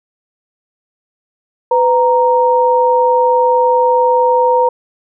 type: tone pair together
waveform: sine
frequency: 501.6 / 932.3 Hz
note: B4 / A#5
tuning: +27 / 0 cents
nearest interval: major seventh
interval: 1073 cents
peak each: -11 / -11 dBFS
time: 1.71-4.69 s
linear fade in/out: 5 ms
effects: none